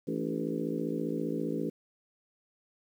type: harmonic tone with a mistuned harmonic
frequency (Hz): 55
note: A1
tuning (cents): 0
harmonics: 3 / 4 / 5 / 6 / 7 / 8 / 9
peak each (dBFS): -38 / -37 / -35 / -40 / -38 / -39 / -41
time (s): 0.07-1.7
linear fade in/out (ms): 10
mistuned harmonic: 5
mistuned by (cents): +60
effects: 10-bit